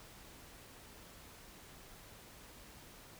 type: silence
effects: pink hiss -56 dBFS RMS until 3.19 s